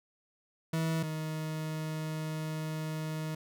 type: tone pair in turn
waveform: 40% pulse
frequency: 161.7 / 156.55 Hz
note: E3 / D#3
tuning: -33 / +11 cents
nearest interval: minor second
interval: 56 cents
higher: first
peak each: -28 / -33 dBFS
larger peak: first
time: 0.73-1.03 / 1.03-3.35 s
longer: second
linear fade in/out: 5 ms
effects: none